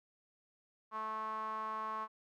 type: tone with band-pass filter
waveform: sawtooth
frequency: 218.1 Hz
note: A3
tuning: 15 cents flat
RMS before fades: -40 dBFS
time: 0.91-2.08 s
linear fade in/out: 50 ms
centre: 1100 Hz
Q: 7.1
effects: none